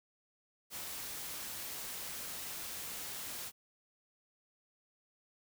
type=noise; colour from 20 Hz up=white; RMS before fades=-43 dBFS; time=0.7-3.52 s; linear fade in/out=50 ms; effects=none